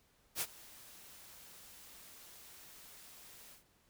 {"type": "noise with ADSR envelope", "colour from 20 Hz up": "white", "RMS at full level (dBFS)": -35, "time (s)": [0.35, 3.64], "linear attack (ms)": 60, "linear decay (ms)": 50, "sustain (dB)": -21, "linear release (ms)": 130, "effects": ["pink hiss -71 dBFS RMS until 3.89 s"]}